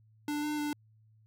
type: tone with pitch steps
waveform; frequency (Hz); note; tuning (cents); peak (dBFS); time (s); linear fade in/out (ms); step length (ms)
square; 295.2 / 299.7 / 295.5; D4 / D4 / D4; +9 / +35 / +11; -32; 0.28-0.73; 2; 150
effects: added 109 Hz sine -60 dBFS peak until 1.26 s